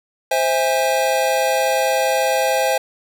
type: chord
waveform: square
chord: C augmented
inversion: none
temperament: just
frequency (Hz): 523.3 / 654.1 / 817.6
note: C5 / E5 / G#5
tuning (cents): 0 / -14 / -27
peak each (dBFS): -20 / -22 / -21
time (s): 0.31-2.78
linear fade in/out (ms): 5
effects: none